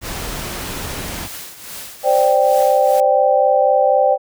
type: noise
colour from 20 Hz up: pink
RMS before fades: -26 dBFS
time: 0.01-1.29 s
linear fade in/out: 50 ms
type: noise with tremolo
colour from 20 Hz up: white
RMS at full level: -30 dBFS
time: 1.25-3 s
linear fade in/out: 0 ms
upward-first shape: triangle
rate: 2.4 Hz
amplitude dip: 70%
type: chord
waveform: sine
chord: C suspended second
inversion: none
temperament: equal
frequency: 523.3 / 587.3 / 784 Hz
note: C5 / D5 / G5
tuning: 0 / 0 / 0 cents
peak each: -15 dBFS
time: 2.03-4.18 s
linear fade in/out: 50 ms
effects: none